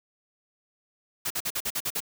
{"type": "noise bursts", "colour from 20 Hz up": "white", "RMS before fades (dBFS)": -29, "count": 8, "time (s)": [1.25, 2.004], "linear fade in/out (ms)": 10, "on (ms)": 54, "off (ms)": 46, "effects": []}